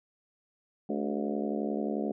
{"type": "harmonic tone with a mistuned harmonic", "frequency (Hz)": 71.4, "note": "D2", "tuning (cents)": -48, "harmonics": [3, 4, 5, 6, 7, 8, 9, 10], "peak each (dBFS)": [-33, -35, -37, -39, -40, -41, -42, -43], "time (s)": [0.89, 2.12], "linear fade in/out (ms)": 5, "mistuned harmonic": 5, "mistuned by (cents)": 71, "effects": []}